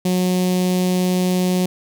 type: tone with notch filter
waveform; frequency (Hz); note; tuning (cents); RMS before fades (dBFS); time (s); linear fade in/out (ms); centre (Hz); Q
sawtooth; 182.3; F#3; -25; -18; 0.05-1.66; 5; 1400; 0.57
effects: none